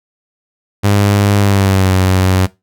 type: tone with pitch glide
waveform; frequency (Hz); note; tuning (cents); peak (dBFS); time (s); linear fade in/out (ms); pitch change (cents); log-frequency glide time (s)
sawtooth; 101.4 to 93.52; G#2 to F#2; -41 to +19; -5; 0.83-2.47; 20; -140; 1.38-1.93
effects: noise-tail reverb RT60 0.2 s tail -18 dB re dry